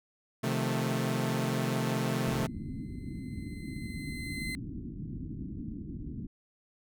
sawtooth chord, F dominant seventh, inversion second, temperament equal with one note detuned, 130.81 / 155.56 / 176.34 / 220 Hz, C3 / Eb3 / F3 / A3, 0 / 0 / +17 / 0 cents, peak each -28 / -32 / -34 / -29 dBFS, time 0.43-2.47 s, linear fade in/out 10 ms
35% pulse tone with exponential growth, 2058 Hz, C7, 29 cents flat, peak -33 dBFS, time 2.25-4.55 s, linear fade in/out 0 ms, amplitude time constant 500 ms
white low-pass noise, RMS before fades -39 dBFS, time 2.26-6.27 s, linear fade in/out 10 ms, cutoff 300 Hz, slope 48 dB/octave
effects none

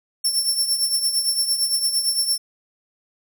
25% pulse tone with tremolo, 5410 Hz, E8, 44 cents sharp, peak -11 dBFS, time 0.24-2.38 s, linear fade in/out 10 ms, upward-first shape triangle, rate 8.8 Hz, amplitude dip 70%, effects none

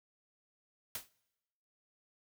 white noise with exponential decay, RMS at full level -36 dBFS, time 0.95-1.09 s, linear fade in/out 2 ms, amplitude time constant 30 ms, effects noise-tail reverb RT60 1.0 s tail -24 dB re dry

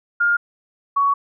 sine tone pair in turn, 1412 / 1120.7 Hz, F6 / C#6, +19 / +19 cents, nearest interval major third, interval 400 cents, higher first, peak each -14 / -14 dBFS, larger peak neither, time 0.2-0.37 / 0.96-1.14 s, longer second, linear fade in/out 10 ms, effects none

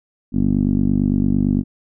10% pulse tone with low-pass filter, 48.87 Hz, G1, 5 cents flat, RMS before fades -17 dBFS, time 0.32-1.64 s, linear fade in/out 50 ms, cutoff 250 Hz, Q 3.5, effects none

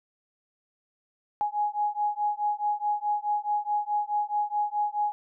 sine beating tone pair, 831 / 835.7 Hz, G#5 / G#5, +1 / +11 cents, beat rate 4.7 Hz, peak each -28 dBFS, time 1.41-5.12 s, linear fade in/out 0 ms, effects none

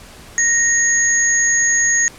sine tone pair together, 1864.7 / 6645 Hz, A#6 / G#8, 0 / 0 cents, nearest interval octave + minor seventh, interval 2200 cents, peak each -16 / -14 dBFS, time 0.38-2.08 s, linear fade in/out 0 ms, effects pink hiss -40 dBFS RMS until 2.18 s + low-pass 11000 Hz 12 dB/octave

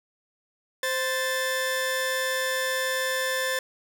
sawtooth tone pair together, 521.3 / 1760 Hz, C5 / A6, -6 / 0 cents, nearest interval octave + major sixth, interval 2106 cents, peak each -24 dBFS, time 0.83-3.59 s, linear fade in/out 2 ms, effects none

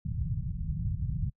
white low-pass noise, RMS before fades -32 dBFS, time 0.05-1.3 s, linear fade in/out 5 ms, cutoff 160 Hz, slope 48 dB/octave, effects noise-tail reverb RT60 0.1 s tail -26 dB re dry

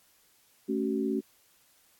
sine chord, F# minor, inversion first, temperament equal with one note detuned, 220 / 277.2 / 377.1 Hz, A3 / C#4 / F#4, 0 / 0 / +33 cents, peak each -31 dBFS, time 0.68-1.21 s, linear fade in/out 20 ms, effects white hiss -64 dBFS RMS until 1.99 s + AAC 64 kbps

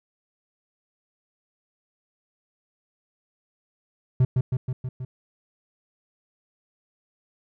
triangle tone with echo, 127.6 Hz, C3, 43 cents flat, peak -13 dBFS, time 4.2-4.25 s, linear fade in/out 5 ms, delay 160 ms, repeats 5, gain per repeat -3 dB, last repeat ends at 5.05 s, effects none

